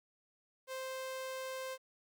sawtooth tone, 523 Hz, C5, 1 cent flat, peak -36 dBFS, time 0.67-1.78 s, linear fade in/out 50 ms, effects 12-bit

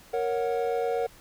triangle chord, F# major, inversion first, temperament equal with one note detuned, 466.2 / 554.4 / 734 Hz, A#4 / C#5 / F#5, 0 / 0 / -14 cents, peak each -25 / -30 / -29 dBFS, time 0.13-1.07 s, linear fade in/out 10 ms, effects pink hiss -53 dBFS RMS until 1.2 s

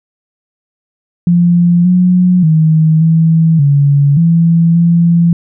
sine tone with pitch steps, 173.6 / 180.7 / 158.1 / 162.5 / 142.1 / 167 / 169.8 Hz, F3 / F#3 / D#3 / E3 / C#3 / E3 / F3, -10 / -41 / +28 / -24 / +43 / +23 / -48 cents, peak -5 dBFS, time 1.27-5.33 s, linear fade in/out 2 ms, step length 580 ms, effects none

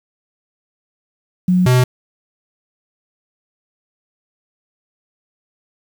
sine / square tone pair in turn, 181.6 / 126.1 Hz, F#3 / B2, -32 / +36 cents, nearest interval tritone, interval 632 cents, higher first, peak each -10 dBFS, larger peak neither, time 1.48-1.66 / 1.66-1.84 s, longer neither, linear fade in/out 5 ms, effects 7-bit

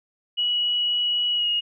sine tone with pitch glide, 2924 to 2872 Hz, F#7 to F7, -21 to +48 cents, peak -20 dBFS, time 0.37-1.61 s, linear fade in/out 20 ms, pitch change -31 cents, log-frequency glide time 1.34-1.48 s, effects none

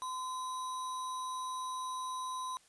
sine tone with sample-and-hold, 1026 Hz, C6, 34 cents flat, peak -36 dBFS, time 0.02-2.57 s, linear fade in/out 0 ms, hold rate 4900 Hz, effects white hiss -65 dBFS RMS until 2.68 s + resampled to 24000 Hz

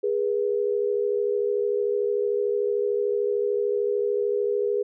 sine tone pair together, 411 / 484.4 Hz, G#4 / B4, -18 / -34 cents, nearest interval minor third, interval 284 cents, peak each -23 / -26 dBFS, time 0.03-4.83 s, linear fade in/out 10 ms, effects none

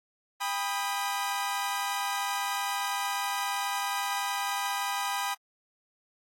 sawtooth chord, G augmented, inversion none, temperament equal with one note detuned, 799.5 / 987.8 / 1244.5 Hz, G5 / B5 / D#6, +34 / 0 / 0 cents, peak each -29 / -29 / -32 dBFS, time 0.4-5.35 s, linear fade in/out 20 ms, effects AAC 48 kbps

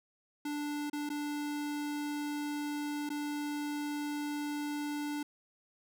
square tone with dropouts, 293.7 Hz, D4, in tune, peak -35 dBFS, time 0.45-5.23 s, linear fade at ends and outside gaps 5 ms, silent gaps 0.899-0.93 / 1.092-1.1 / 3.092-3.101 s, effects none

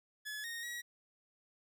sawtooth tone with pitch steps, 1708 / 1857 / 1913 Hz, G#6 / A#6 / A#6, +48 / -7 / +44 cents, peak -37 dBFS, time 0.25-0.82 s, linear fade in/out 20 ms, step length 190 ms, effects none

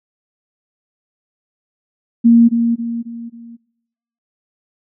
sine tone with echo, 233.1 Hz, A#3, in tune, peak -5 dBFS, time 2.24-2.49 s, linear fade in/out 20 ms, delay 270 ms, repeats 4, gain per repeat -7 dB, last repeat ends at 3.57 s, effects noise-tail reverb RT60 1.0 s tail -26 dB re dry

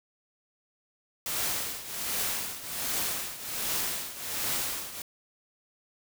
white noise with tremolo, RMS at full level -29 dBFS, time 1.26-5.02 s, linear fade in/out 2 ms, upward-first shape triangle, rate 1.3 Hz, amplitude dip 80%, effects none

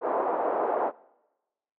pink band-pass noise, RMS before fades -27 dBFS, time 0.01-0.92 s, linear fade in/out 50 ms, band 410 to 1000 Hz, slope 24 dB/octave, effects noise-tail reverb RT60 1.0 s tail -23 dB re dry

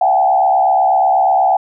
sine tone with frequency modulation, 763 Hz, G5, 47 cents flat, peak -9 dBFS, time 0.01-1.57 s, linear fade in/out 5 ms, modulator 68.2 Hz, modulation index 1.1, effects none

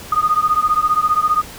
sine beating tone pair, 1226 / 1241 Hz, D#6 / D#6, -26 / -5 cents, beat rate 15 Hz, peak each -16 / -16 dBFS, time 0.12-1.42 s, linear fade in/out 5 ms, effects pink hiss -35 dBFS RMS until 1.58 s

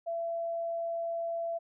sine tone, 672 Hz, E5, 33 cents sharp, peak -31 dBFS, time 0.06-1.59 s, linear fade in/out 20 ms, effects none

